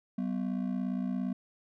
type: ring-modulated tone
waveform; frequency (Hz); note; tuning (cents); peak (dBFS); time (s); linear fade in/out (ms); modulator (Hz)
triangle; 220; A3; 0; -25; 0.18-1.33; 0; 28.7
effects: none